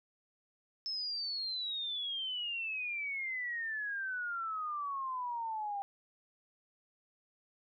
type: exponential sweep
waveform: sine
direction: down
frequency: 5274 to 790 Hz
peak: -35 dBFS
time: 0.86-5.82 s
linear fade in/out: 0 ms
effects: none